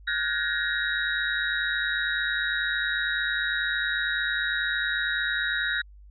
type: tone cluster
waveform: sine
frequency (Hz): 1433 / 1542 / 1695 / 1870 / 3812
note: F6 / G6 / G#6 / A#6 / A#7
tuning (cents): +44 / -29 / +35 / +5 / +38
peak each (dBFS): -31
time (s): 0.07-5.82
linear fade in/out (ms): 10
effects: added 50 Hz sine -46 dBFS peak until 6.1 s